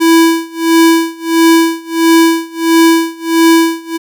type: tone with tremolo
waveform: square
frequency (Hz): 329.6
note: E4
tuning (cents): 0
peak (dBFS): -4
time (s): 0-3.98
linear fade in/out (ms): 20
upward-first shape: sine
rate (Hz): 1.5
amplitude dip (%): 95
effects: none